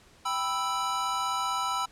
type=chord; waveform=square; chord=E minor; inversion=first; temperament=equal; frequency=784 / 987.8 / 1318.5 Hz; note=G5 / B5 / E6; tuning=0 / 0 / 0 cents; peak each=-36 / -32 / -31 dBFS; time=0.25-1.86 s; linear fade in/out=10 ms; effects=pink hiss -57 dBFS RMS until 1.91 s + low-pass 9000 Hz 12 dB/octave